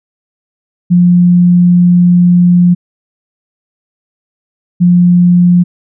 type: tone pair in turn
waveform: sine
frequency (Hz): 176.6 / 176.6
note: F3 / F3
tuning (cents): +20 / +20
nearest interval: unison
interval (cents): 0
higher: neither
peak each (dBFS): -3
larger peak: neither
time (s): 0.9-2.75 / 4.8-5.64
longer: first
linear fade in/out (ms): 20
effects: none